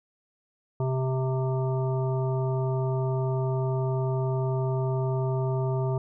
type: harmonic tone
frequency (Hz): 130.81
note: C3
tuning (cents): 0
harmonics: 1 / 3 / 5 / 7 / 9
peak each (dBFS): -25 / -31 / -35 / -38 / -43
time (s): 0.8-5.98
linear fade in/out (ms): 2
effects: none

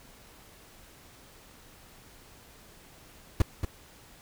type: noise with echo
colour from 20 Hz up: brown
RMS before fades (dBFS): -20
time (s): 3.4-3.42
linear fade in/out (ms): 2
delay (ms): 230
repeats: 1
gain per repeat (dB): -8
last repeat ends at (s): 3.65
effects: pink hiss -54 dBFS RMS until 4.21 s

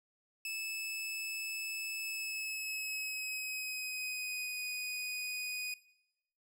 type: tone with pitch glide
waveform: sawtooth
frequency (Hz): 2614 to 2483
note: E7 to D#7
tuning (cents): -15 to -4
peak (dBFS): -34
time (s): 0.45-5.74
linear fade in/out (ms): 2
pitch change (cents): -89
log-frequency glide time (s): 1.98-4.63
effects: noise-tail reverb RT60 0.9 s tail -20 dB re dry

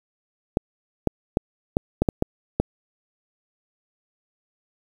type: clicks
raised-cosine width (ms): 2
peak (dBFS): -5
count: 8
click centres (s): 0.571 / 1.073 / 1.371 / 1.769 / 2.02 / 2.088 / 2.224 / 2.6
effects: 7-bit

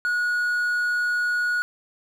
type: tone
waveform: triangle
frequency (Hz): 1454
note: F#6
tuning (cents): -31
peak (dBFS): -19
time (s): 0.05-1.62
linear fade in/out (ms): 0
effects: 9-bit

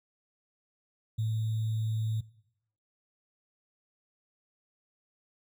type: tone with sample-and-hold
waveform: sine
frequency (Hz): 110.1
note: A2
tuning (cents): +2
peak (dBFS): -27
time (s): 1.18-2.21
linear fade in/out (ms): 10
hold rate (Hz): 3675
effects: noise-tail reverb RT60 0.8 s tail -21 dB re dry

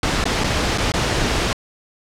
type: noise with dropouts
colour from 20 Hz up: pink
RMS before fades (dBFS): -19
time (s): 0.03-1.53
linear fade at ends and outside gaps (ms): 2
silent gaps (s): 0.241-0.254 / 0.438-0.442 / 0.777-0.782 / 0.92-0.938
effects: low-pass 6000 Hz 12 dB/octave

